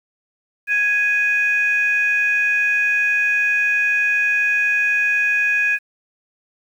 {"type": "tone pair together", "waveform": "sine", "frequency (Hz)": [1661.2, 2489], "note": ["G#6", "D#7"], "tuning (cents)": [0, 0], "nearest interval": "perfect fifth", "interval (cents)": 700, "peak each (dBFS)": -17, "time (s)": [0.67, 5.79], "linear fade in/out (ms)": 50, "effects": ["tanh soft clip ceiling -8 dBFS", "8-bit"]}